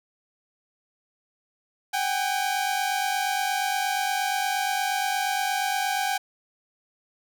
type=tone pair together; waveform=sawtooth; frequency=760 / 808.5 Hz; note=F#5 / G#5; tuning=+46 / -47 cents; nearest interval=minor second; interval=107 cents; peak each=-23 dBFS; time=1.93-6.18 s; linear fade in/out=10 ms; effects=none